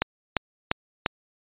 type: click train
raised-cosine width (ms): 0.3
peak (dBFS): -5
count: 4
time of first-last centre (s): 0.02-1.062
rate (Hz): 2.88
effects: resampled to 8000 Hz